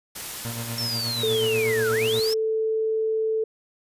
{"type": "noise", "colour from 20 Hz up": "white", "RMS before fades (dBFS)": -34, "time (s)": [0.15, 2.34], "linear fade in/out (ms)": 10}
{"type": "tone with tremolo", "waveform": "30% pulse", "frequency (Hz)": 116.54, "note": "A#2", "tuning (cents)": 0, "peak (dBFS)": -26, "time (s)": [0.45, 2.2], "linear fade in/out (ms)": 0, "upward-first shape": "sine", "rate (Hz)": 8.3, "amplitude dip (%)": 55}
{"type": "linear two-way sweep", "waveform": "sine", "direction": "down then up", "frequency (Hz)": [5430, 1300, 5430], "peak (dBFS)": -26, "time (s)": [0.78, 2.34], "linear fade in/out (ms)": 2, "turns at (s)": 1.91}
{"type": "tone", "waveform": "sine", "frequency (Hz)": 440.6, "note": "A4", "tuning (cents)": 2, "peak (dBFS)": -21, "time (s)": [1.23, 3.44], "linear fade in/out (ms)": 5}
{"effects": ["resampled to 32000 Hz"]}